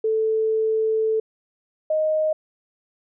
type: tone pair in turn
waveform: sine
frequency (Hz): 440 / 622.3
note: A4 / D#5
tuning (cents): 0 / 0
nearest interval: tritone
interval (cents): 600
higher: second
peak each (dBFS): -18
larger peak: neither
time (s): 0.04-1.2 / 1.9-2.33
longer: first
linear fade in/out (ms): 5
effects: none